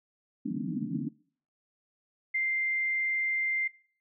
white band-pass noise, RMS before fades -33 dBFS, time 0.45-1.09 s, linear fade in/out 10 ms, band 140 to 300 Hz, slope 96 dB/octave
sine tone, 2093 Hz, C7, in tune, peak -26 dBFS, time 2.34-3.68 s, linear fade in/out 10 ms
effects noise-tail reverb RT60 0.5 s tail -23 dB re dry

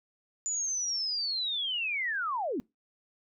sine linear sweep, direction down, 7040 to 219 Hz, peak -29 dBFS, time 0.46-2.6 s, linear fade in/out 0 ms, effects noise-tail reverb RT60 0.2 s tail -22 dB re dry

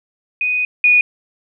sine tone pair in turn, 2489 / 2462 Hz, D#7 / D#7, 0 / -19 cents, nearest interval unison, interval 19 cents, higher first, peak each -15 / -8 dBFS, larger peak second, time 0.41-0.65 / 0.84-1.01 s, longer first, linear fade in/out 2 ms, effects none

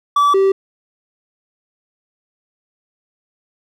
triangle tone pair in turn, 1153 / 387.9 Hz, D6 / G4, -32 / -18 cents, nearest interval octave + perfect fifth, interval 1886 cents, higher first, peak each -8 dBFS, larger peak neither, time 0.16-0.34 / 0.34-0.52 s, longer neither, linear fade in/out 5 ms, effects none

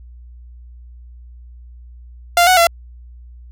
sawtooth tone with pitch steps, 695 / 739 / 679 Hz, F5 / F#5 / F5, -9 / -2 / -49 cents, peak -5 dBFS, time 2.37-2.67 s, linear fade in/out 2 ms, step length 100 ms, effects added 60 Hz sine -36 dBFS peak until 3.51 s

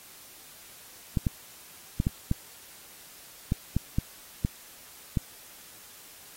clicks, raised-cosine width 5 ms, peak -12 dBFS, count 10, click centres 1.172 / 1.268 / 2.001 / 2.069 / 2.314 / 3.521 / 3.766 / 3.985 / 4.449 / 5.172 s, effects white hiss -50 dBFS RMS until 6.36 s + AAC 48 kbps

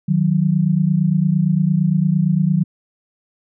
sine tone pair together, 155.56 / 184.33 Hz, D#3 / F#3, 0 / -6 cents, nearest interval minor third, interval 294 cents, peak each -16 dBFS, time 0.08-2.64 s, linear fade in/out 10 ms, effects none

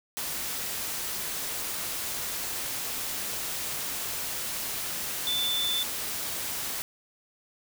sine tone in noise, 3520 Hz, A7, in tune, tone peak -26 dBFS, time 5.27-5.83 s, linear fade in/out 0 ms, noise white, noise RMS -33 dBFS, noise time 0.17-6.82 s, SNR +4 dB, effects none

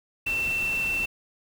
sine tone in noise, 2686 Hz, E7, 32 cents sharp, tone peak -24 dBFS, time 0.26-1.06 s, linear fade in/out 10 ms, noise pink, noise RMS -38 dBFS, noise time 0.26-1.06 s, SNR +11 dB, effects none

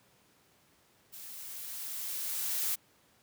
blue noise with level ramp, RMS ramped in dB -47 to -31 dBFS, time 1.12-2.76 s, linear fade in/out 20 ms, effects pink hiss -66 dBFS RMS until 3.22 s + high-pass 100 Hz 12 dB/octave

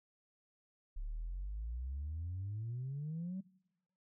sine exponential sweep, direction up, 34.15 to 194.1 Hz, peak -37 dBFS, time 0.96-3.41 s, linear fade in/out 10 ms, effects noise-tail reverb RT60 1.0 s tail -25 dB re dry + tanh soft clip ceiling -35 dBFS

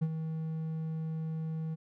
triangle tone with ADSR envelope, 159.7 Hz, D#3, 45 cents sharp, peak -23 dBFS, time 0.01-1.76 s, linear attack 16 ms, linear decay 52 ms, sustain -8 dB, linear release 27 ms, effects none

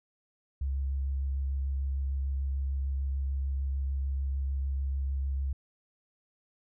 sine tone with vibrato, 68 Hz, C#2, 33 cents flat, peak -28 dBFS, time 0.61-5.53 s, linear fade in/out 5 ms, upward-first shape triangle, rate 6.7 Hz, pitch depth 19 cents each way, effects none

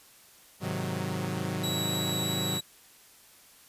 sawtooth chord, Ab dominant seventh, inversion none, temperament equal, 103.83 / 130.81 / 155.56 / 185 Hz, Ab2 / C3 / Eb3 / Gb3, 0 / 0 / 0 / 0 cents, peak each -33 / -33 / -32 / -30 dBFS, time 0.6-2.61 s, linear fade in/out 50 ms
sawtooth tone, 3899 Hz, B7, 23 cents flat, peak -28 dBFS, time 1.63-2.61 s, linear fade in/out 10 ms
effects white hiss -56 dBFS RMS until 3.68 s + resampled to 32000 Hz

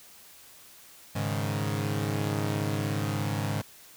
sawtooth chord, Ab suspended fourth, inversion none, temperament equal, 103.83 / 138.59 / 155.56 Hz, Ab2 / Db3 / Eb3, 0 / 0 / 0 cents, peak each -26 / -29 / -30 dBFS, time 1.15-3.62 s, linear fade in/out 10 ms, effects white hiss -52 dBFS RMS until 3.96 s

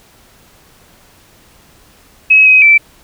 sine tone with pitch steps, 2559 / 2528 / 2328 Hz, D#7 / D#7 / D7, +48 / +27 / -16 cents, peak -3 dBFS, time 2.3-2.78 s, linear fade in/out 10 ms, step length 160 ms, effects pink hiss -46 dBFS RMS until 3.03 s

